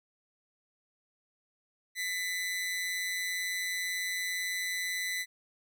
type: tone with amplitude modulation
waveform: sawtooth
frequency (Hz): 1999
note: B6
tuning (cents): +20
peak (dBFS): -26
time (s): 1.95-5.26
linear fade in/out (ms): 50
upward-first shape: sine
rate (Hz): 182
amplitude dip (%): 50
effects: none